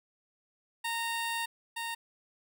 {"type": "tone pair in turn", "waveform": "15% pulse", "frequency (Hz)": [923, 923], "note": ["A#5", "A#5"], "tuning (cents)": [-17, -17], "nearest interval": "unison", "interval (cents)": 0, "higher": "neither", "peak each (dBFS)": [-25, -28], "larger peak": "first", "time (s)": [[0.84, 1.46], [1.76, 1.95]], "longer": "first", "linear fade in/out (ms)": 10, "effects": []}